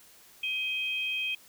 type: tone pair together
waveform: sine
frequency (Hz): 2519 / 3200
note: D#7 / G7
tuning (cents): +21 / +35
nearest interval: major third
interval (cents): 414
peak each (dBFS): -30 / -34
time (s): 0.43-1.35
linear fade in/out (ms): 5
effects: white hiss -56 dBFS RMS until 1.48 s